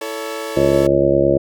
sawtooth chord, A major, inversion second, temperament equal with one note detuned, 329.6 / 440 / 562.4 Hz, E4 / A4 / C#5, 0 / 0 / +25 cents, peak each -28 / -23 / -24 dBFS, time 0.01-0.87 s, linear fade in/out 5 ms
harmonic tone, 69.3 Hz, C#2, in tune, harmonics 1 / 2 / 3 / 4 / 5 / 6 / 7 / 8 / 9, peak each -28 / -23 / -26 / -24 / -16 / -26 / -22 / -16 / -21 dBFS, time 0.56-1.38 s, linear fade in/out 10 ms
effects none

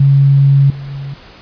sine tone with level steps, 138.59 Hz, C#3, in tune, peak -5 / -23 / -21 dBFS, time 0-1.14 s, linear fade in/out 5 ms, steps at 0.7 / 0.91 s, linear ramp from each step 2 ms, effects pink hiss -38 dBFS RMS until 1.41 s + resampled to 11025 Hz

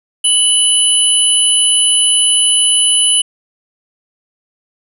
sine tone pair together, 2969 / 10007 Hz, F#7 / D#9, +5 / +9 cents, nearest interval octave + major sixth, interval 2104 cents, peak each -10 dBFS, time 0.24-3.22 s, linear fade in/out 10 ms, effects tanh soft clip ceiling -4 dBFS

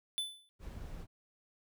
square tone with exponential decay, 3500 Hz, A7, 10 cents flat, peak -31 dBFS, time 0.18-0.49 s, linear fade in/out 0 ms, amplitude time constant 67 ms
brown noise, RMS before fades -45 dBFS, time 0.59-1.07 s, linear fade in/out 50 ms
effects none

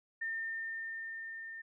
sine tone with level ramp, 1810 Hz, A6, 48 cents sharp, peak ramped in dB -34 to -43 dBFS, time 0.21-1.62 s, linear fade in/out 10 ms, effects none

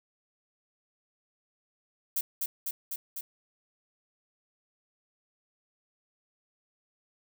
violet noise with echo, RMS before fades -29 dBFS, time 2.16-2.21 s, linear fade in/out 5 ms, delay 250 ms, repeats 4, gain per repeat -2 dB, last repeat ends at 3.21 s, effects none

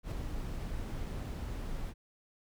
brown noise with ADSR envelope, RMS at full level -34 dBFS, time 0.03-1.94 s, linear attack 86 ms, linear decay 3 ms, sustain -4 dB, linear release 50 ms, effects none

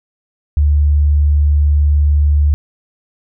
sine tone, 73.42 Hz, D2, in tune, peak -8 dBFS, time 0.57-2.54 s, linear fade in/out 0 ms, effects none

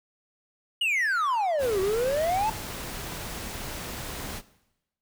triangle exponential two-way sweep, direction down then up, 2960 to 370 to 901 Hz, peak -21 dBFS, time 0.81-2.5 s, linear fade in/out 5 ms, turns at 1.8 s
pink noise, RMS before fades -36 dBFS, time 1.58-4.42 s, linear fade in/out 50 ms
effects noise-tail reverb RT60 0.9 s tail -18 dB re dry

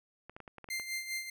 clicks, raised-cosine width 0.5 ms, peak -32 dBFS, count 8, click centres 0.296 / 0.365 / 0.403 / 0.478 / 0.583 / 0.643 / 0.688 / 0.798 s
sawtooth tone with tremolo, 2093 Hz, C7, in tune, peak -30 dBFS, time 0.7-1.3 s, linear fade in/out 5 ms, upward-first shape sine, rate 5 Hz, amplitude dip 65%
effects none

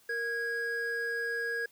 triangle tone pair together, 466.2 / 1648.9 Hz, A#4 / G#6, 0 / -13 cents, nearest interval octave + minor seventh, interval 2187 cents, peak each -35 / -30 dBFS, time 0.09-1.66 s, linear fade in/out 5 ms, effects white hiss -63 dBFS RMS until 1.71 s

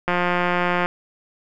click train, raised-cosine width 0.5 ms, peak -6 dBFS, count 139, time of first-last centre 0.08-0.86 s, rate 177 Hz, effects none

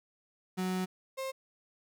35% pulse tone pair in turn, 185 / 530.7 Hz, F#3 / C5, 0 / +24 cents, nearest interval octave + tritone, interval 1824 cents, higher second, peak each -29 / -33 dBFS, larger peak first, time 0.57-0.86 / 1.17-1.32 s, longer first, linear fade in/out 20 ms, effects none

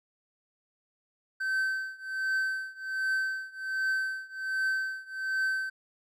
triangle tone with tremolo, 1543 Hz, G6, 28 cents flat, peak -23 dBFS, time 1.4-5.7 s, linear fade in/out 10 ms, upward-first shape triangle, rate 1.3 Hz, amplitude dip 95%, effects none

